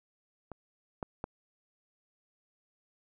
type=clicks; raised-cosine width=1 ms; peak=-28 / -21 / -21 dBFS; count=3; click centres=0.517 / 1.028 / 1.241 s; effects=none